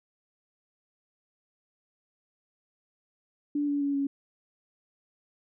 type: tone with pitch steps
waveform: sine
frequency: 290.8 / 286.6 / 282.5 / 278.5 Hz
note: D4 / D4 / C#4 / C#4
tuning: -17 / -42 / +33 / +8 cents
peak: -25 dBFS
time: 3.55-4.07 s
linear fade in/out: 5 ms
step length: 130 ms
effects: none